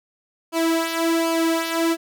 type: tone with flanger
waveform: sawtooth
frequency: 329.6 Hz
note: E4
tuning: in tune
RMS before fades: -21 dBFS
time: 0.52-1.97 s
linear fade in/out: 50 ms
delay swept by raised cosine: 0.52 to 2.92 ms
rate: 1.3 Hz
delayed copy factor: -0.7
effects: none